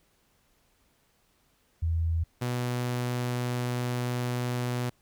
sine / sawtooth tone pair in turn, 82.41 / 123.05 Hz, E2 / B2, 0 / -6 cents, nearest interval perfect fifth, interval 694 cents, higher second, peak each -24 dBFS, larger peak neither, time 1.82-2.24 / 2.41-4.9 s, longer second, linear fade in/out 10 ms, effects pink hiss -68 dBFS RMS until 5.01 s

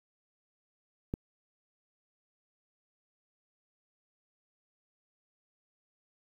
click, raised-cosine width 3 ms, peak -19 dBFS, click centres 1.139 s, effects 9-bit

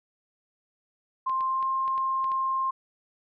sine tone with pitch glide, 1051 to 1059.5 Hz, C6 to C6, +7 to +21 cents, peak -24 dBFS, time 1.26-2.71 s, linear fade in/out 10 ms, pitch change +14 cents, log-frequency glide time 1.48-1.67 s
clicks, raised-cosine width 0.3 ms, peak -29 dBFS, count 7, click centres 1.296 / 1.408 / 1.627 / 1.879 / 1.979 / 2.243 / 2.318 s
effects none

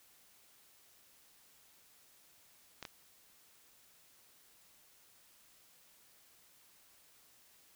clicks, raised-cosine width 0.2 ms, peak -26 dBFS, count 2, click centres 2.827 / 2.852 s, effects white hiss -65 dBFS RMS until 7.75 s

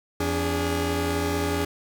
sawtooth tone cluster, 84.4 / 287.4 / 410.7 Hz, E2 / D4 / G#4, +41 / -37 / -19 cents, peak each -24 dBFS, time 0.2-1.65 s, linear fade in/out 5 ms, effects none

